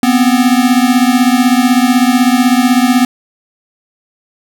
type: beating tone pair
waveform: square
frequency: 244 / 260 Hz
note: B3 / C4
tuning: -21 / -11 cents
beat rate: 16 Hz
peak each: -10 / -12 dBFS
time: 0.03-3.05 s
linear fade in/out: 2 ms
effects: none